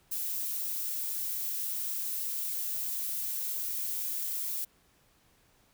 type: noise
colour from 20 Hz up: violet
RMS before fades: -34 dBFS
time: 0.11-4.65 s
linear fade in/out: 10 ms
effects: pink hiss -66 dBFS RMS until 5.73 s

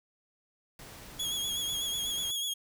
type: noise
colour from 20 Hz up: pink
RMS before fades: -48 dBFS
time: 0.79-2.31 s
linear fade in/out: 2 ms
type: tone with vibrato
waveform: sawtooth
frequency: 3322 Hz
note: G#7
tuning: in tune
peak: -28 dBFS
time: 1.19-2.54 s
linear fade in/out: 10 ms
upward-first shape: sine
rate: 8.1 Hz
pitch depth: 41 cents each way
effects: none

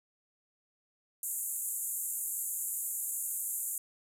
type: band-pass noise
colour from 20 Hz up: white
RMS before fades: -36 dBFS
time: 1.23-3.78 s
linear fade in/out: 2 ms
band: 6900 to 14000 Hz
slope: 96 dB/octave
effects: none

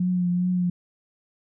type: tone with vibrato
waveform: sine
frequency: 179.1 Hz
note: F3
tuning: 44 cents sharp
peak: -20 dBFS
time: 0-0.7 s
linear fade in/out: 5 ms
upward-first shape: triangle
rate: 2.5 Hz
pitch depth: 32 cents each way
effects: none

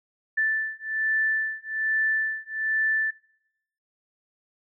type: beating tone pair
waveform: sine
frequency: 1760 / 1761.2 Hz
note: A6 / A6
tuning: 0 / +1 cents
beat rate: 1.2 Hz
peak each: -26 dBFS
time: 0.37-3.11 s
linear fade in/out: 10 ms
effects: noise-tail reverb RT60 0.8 s tail -23 dB re dry

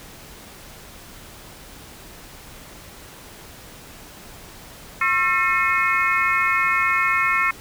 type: harmonic tone with a mistuned harmonic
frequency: 360.7 Hz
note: F#4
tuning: 44 cents flat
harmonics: 3 / 4 / 5 / 6 / 7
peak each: -24 / -23 / -24 / -21 / -27 dBFS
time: 5.01-7.51 s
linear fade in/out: 5 ms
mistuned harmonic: 4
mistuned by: -120 cents
effects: pink hiss -42 dBFS RMS until 7.6 s

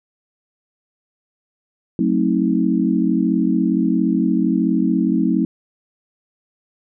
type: chord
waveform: sine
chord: F# diminished seventh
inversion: none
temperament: just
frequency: 185 / 222 / 266.4 / 319.7 Hz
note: F#3 / A3 / C4 / Eb4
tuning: 0 / +16 / +31 / +47 cents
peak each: -20 dBFS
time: 1.99-5.45 s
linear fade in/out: 2 ms
effects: none

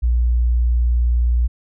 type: tone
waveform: sine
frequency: 59.7 Hz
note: A#1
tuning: 42 cents sharp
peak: -13 dBFS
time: 0.02-1.48 s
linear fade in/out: 20 ms
effects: none

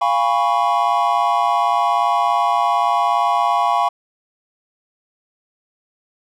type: chord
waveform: triangle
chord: C# dominant seventh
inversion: first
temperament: equal with one note detuned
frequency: 698.5 / 815.9 / 987.8 / 1108.7 Hz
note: E#5 / G#5 / B5 / C#6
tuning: 0 / -31 / 0 / 0 cents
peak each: -18 dBFS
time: 0.01-3.89 s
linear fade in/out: 10 ms
effects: none

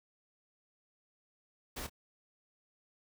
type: noise with echo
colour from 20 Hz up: pink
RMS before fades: -41 dBFS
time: 1.76-1.87 s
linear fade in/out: 10 ms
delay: 27 ms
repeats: 1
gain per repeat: -13 dB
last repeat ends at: 1.897 s
effects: none

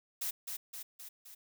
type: noise with echo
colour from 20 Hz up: blue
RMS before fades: -36 dBFS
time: 0.21-0.31 s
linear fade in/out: 10 ms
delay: 260 ms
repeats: 4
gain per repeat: -4 dB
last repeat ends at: 1.35 s
effects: none

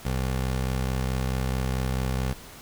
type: tone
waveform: 20% pulse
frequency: 64.6 Hz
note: C2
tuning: 21 cents flat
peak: -20 dBFS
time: 0.05-2.33 s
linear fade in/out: 5 ms
effects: pink hiss -45 dBFS RMS until 2.61 s

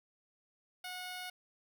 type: tone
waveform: 10% pulse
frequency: 729 Hz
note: F#5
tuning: 26 cents flat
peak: -33 dBFS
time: 0.84-1.3 s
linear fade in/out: 5 ms
effects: none

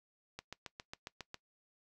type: click train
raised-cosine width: 0.2 ms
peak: -26 dBFS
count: 8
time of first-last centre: 0.39-1.344 s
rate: 7.34 Hz
effects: noise-tail reverb RT60 0.1 s tail -20 dB re dry

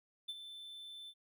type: tone with ADSR envelope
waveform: triangle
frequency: 3532 Hz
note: A7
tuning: 6 cents sharp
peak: -36 dBFS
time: 0.28-1.14 s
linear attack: 13 ms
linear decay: 39 ms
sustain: -10 dB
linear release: 55 ms
effects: none

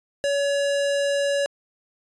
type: tone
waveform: square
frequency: 565 Hz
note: C#5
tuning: 33 cents sharp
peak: -21 dBFS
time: 0.24-1.46 s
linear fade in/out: 0 ms
effects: resampled to 22050 Hz

